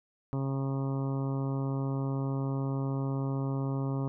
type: harmonic tone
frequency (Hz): 135.9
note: C#3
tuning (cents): -34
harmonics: 1 / 2 / 3 / 4 / 5 / 6 / 7 / 8 / 9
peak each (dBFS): -30 / -35 / -41 / -44 / -48 / -50 / -47 / -49 / -50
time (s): 0.33-4.08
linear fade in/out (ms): 0
effects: none